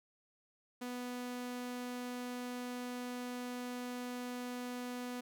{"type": "tone", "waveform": "sawtooth", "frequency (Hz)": 246.9, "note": "B3", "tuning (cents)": 0, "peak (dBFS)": -36, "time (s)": [0.81, 5.21], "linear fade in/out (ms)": 10, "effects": []}